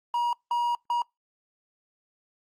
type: tone bursts at uneven times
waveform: triangle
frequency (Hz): 955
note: A#5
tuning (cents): +42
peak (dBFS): -21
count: 3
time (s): 0.14-0.33 / 0.51-0.75 / 0.9-1.02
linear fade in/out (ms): 2
effects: noise-tail reverb RT60 0.2 s tail -26 dB re dry + Opus 32 kbps